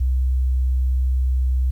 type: tone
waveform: sine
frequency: 64.2 Hz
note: C2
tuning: 32 cents flat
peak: -15 dBFS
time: 0-1.71 s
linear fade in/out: 10 ms
effects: tanh soft clip ceiling -12 dBFS + 9-bit